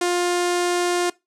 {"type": "tone with low-pass filter", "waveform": "sawtooth", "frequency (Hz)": 353, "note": "F4", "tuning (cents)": 19, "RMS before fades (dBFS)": -21, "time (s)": [0.01, 1.1], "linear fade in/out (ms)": 5, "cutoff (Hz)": 8700, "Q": 1.6, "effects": ["noise-tail reverb RT60 0.2 s tail -21 dB re dry"]}